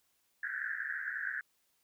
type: band-pass noise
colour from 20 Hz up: white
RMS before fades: -38 dBFS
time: 0.43-1.41 s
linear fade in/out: 2 ms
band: 1500 to 1800 Hz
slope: 96 dB/octave
effects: white hiss -75 dBFS RMS until 1.83 s